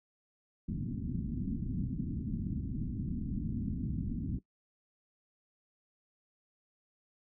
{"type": "low-pass noise", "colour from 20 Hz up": "white", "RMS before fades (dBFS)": -36, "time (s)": [0.68, 4.39], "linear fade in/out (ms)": 5, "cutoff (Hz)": 270, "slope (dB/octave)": 48, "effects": ["noise-tail reverb RT60 0.1 s tail -18 dB re dry"]}